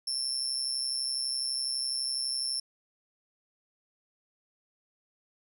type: tone with amplitude modulation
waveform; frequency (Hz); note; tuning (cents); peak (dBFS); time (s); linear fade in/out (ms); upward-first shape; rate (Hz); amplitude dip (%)
35% pulse; 5370; E8; +31; -24; 0.07-2.6; 5; sine; 132; 70
effects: none